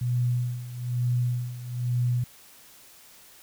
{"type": "tone with tremolo", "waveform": "sine", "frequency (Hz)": 122.6, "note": "B2", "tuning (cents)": -12, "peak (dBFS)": -21, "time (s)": [0.01, 2.24], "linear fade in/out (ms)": 5, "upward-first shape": "sine", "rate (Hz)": 1.1, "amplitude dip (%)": 80, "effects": ["white hiss -52 dBFS RMS until 3.42 s"]}